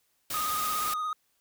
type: noise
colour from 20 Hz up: white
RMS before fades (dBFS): -34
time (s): 0.3-0.94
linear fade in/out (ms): 5
type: tone with vibrato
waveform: triangle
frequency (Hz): 1241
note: D#6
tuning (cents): -5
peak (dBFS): -27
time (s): 0.34-1.13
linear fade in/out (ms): 2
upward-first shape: sine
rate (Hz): 17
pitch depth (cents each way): 29
effects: white hiss -72 dBFS RMS until 1.4 s